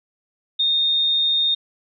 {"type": "tone", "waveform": "sine", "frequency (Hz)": 3673, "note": "A#7", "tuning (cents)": -26, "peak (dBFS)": -16, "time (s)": [0.59, 1.55], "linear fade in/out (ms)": 10, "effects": []}